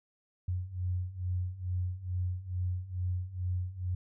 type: beating tone pair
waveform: sine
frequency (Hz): 89.3 / 91.6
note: F2 / F#2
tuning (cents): +39 / -17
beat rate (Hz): 2.3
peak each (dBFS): -36 / -33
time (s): 0.48-3.95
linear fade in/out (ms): 5
effects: none